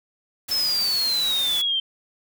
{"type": "noise", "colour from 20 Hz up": "white", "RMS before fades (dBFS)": -32, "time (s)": [0.48, 1.62], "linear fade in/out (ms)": 10}
{"type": "exponential sweep", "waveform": "sine", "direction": "down", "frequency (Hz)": [5274, 3119], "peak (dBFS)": -20, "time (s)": [0.51, 1.8], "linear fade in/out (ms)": 5}
{"effects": []}